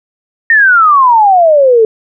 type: exponential sweep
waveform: sine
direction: down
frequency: 1859 to 430 Hz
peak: -3 dBFS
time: 0.5-1.85 s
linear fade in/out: 2 ms
effects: none

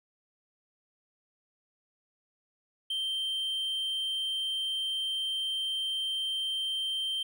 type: tone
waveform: triangle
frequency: 3136 Hz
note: G7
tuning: in tune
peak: -28 dBFS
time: 2.9-7.23 s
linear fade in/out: 5 ms
effects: none

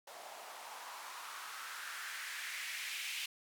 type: noise with band-pass filter sweep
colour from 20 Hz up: blue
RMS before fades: -45 dBFS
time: 0.07-3.26 s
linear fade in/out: 5 ms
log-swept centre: 660 to 2600 Hz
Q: 2.8
effects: none

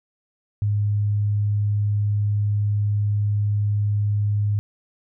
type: tone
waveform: sine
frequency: 103.5 Hz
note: G#2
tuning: 5 cents flat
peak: -18 dBFS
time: 0.62-4.59 s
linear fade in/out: 0 ms
effects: none

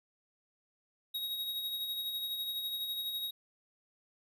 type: tone with tremolo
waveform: square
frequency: 3787 Hz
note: A#7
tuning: 27 cents sharp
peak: -34 dBFS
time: 1.14-3.31 s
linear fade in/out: 10 ms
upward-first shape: sine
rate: 12 Hz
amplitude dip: 40%
effects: none

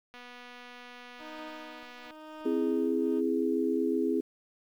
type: click train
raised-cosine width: 0.2 ms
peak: -29 dBFS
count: 483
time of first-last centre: 0.14-2.107 s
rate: 245 Hz
type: tone with tremolo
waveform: 15% pulse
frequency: 309.8 Hz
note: D#4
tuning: 7 cents flat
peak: -34 dBFS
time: 1.18-3.22 s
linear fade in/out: 50 ms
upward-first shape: triangle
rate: 0.98 Hz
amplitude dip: 90%
type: chord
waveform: sine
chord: C augmented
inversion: none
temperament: equal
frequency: 261.6 / 329.6 / 415.3 Hz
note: C4 / E4 / G#4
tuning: 0 / 0 / 0 cents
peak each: -30 dBFS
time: 2.45-4.21 s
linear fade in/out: 10 ms
effects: low-pass 3000 Hz 12 dB/octave + 10-bit

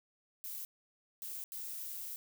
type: noise bursts at uneven times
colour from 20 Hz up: violet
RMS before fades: -43 dBFS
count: 3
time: 0.44-0.65 / 1.22-1.44 / 1.52-2.16 s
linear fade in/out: 0 ms
effects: none

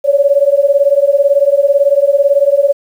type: beating tone pair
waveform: sine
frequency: 554.4 / 572.4 Hz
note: C#5 / D5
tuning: 0 / -45 cents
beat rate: 18 Hz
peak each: -10 dBFS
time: 0.04-2.73 s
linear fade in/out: 20 ms
effects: 7-bit

